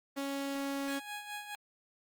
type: tone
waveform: sawtooth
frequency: 277.2 Hz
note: C#4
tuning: in tune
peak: -30 dBFS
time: 0.16-1 s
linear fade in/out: 20 ms
type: tone with tremolo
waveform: 15% pulse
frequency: 830.6 Hz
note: G#5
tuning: in tune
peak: -32 dBFS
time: 0.88-1.55 s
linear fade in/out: 0 ms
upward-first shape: sine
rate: 4.8 Hz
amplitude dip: 60%
effects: Opus 24 kbps